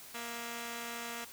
5% pulse tone pair together, 235.1 / 665 Hz, A#3 / E5, +15 / +15 cents, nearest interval octave + tritone, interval 1800 cents, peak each -29 / -36 dBFS, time 0.14-1.25 s, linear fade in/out 10 ms, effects white hiss -51 dBFS RMS until 1.32 s

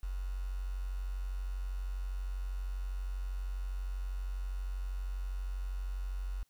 sine tone with quantisation, 46.25 Hz, F#1, in tune, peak -34 dBFS, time 0.03-6.43 s, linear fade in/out 0 ms, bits 9, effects white hiss -75 dBFS RMS until 6.49 s

